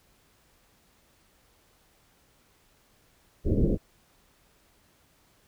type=low-pass noise; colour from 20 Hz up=pink; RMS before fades=-23 dBFS; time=3.44-3.78 s; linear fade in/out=50 ms; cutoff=510 Hz; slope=48 dB/octave; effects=pink hiss -64 dBFS RMS until 5.47 s